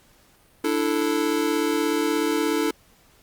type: chord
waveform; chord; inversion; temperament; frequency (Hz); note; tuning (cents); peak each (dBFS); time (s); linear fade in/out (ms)
square; D suspended second; none; just; 293.7 / 330.4 / 440.5; D4 / E4 / A4; 0 / +4 / +2; -26; 0.64-2.71; 5
effects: pink hiss -57 dBFS RMS until 3.22 s + Opus 48 kbps